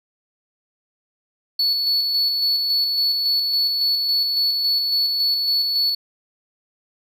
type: tone with tremolo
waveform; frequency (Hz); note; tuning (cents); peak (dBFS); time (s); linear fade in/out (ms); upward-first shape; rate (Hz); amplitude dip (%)
triangle; 4426; C#8; -3; -15; 1.59-5.95; 5; square; 3.6; 30
effects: none